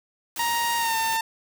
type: noise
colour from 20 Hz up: white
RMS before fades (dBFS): -34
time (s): 0.36-1.17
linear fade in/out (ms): 2
type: tone with pitch glide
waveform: sawtooth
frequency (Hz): 937 to 900.4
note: A#5 to A5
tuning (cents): +9 to +40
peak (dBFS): -19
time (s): 0.39-1.21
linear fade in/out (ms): 5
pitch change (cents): -69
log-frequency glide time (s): 0.77-0.96
effects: none